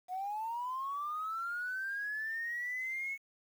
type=linear sweep; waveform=sine; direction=up; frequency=717 to 2210 Hz; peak=-34 dBFS; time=0.08-3.18 s; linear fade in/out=50 ms; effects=tanh soft clip ceiling -31 dBFS + 10-bit